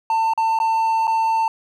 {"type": "tone with dropouts", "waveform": "triangle", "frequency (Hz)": 896, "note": "A5", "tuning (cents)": 31, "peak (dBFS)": -14, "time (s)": [0.1, 1.48], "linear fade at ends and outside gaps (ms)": 2, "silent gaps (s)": [[0.336, 0.376], [0.589, 0.6], [1.071, 1.077]], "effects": []}